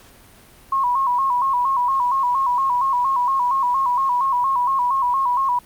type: tone with vibrato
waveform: sine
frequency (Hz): 1028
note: C6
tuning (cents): -31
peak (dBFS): -16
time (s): 0.72-5.59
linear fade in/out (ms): 5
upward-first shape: square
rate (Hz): 4.3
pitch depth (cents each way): 86
effects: pink hiss -48 dBFS RMS until 5.65 s + Opus 48 kbps